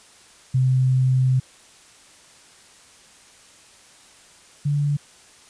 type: tone pair in turn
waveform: sine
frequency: 129.4 / 144.89 Hz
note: C3 / D3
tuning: -19 / -23 cents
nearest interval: major second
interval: 196 cents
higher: second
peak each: -15 / -18 dBFS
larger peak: first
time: 0.54-1.4 / 4.65-4.97 s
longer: first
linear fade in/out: 10 ms
effects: white hiss -50 dBFS RMS until 5.49 s + resampled to 22050 Hz